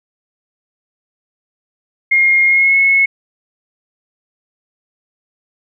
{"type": "tone with pitch glide", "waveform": "sine", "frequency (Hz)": [2135, 2187], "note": ["C7", "C#7"], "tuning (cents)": [34, -24], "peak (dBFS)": -8, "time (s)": [2.11, 3.06], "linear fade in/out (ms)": 10, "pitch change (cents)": 42, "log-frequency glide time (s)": [2.45, 2.77], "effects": []}